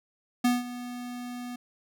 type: tone with ADSR envelope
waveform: square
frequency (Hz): 245.1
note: B3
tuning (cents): -13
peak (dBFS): -20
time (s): 0.44-1.56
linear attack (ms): 9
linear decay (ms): 180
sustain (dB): -16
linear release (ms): 6
effects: none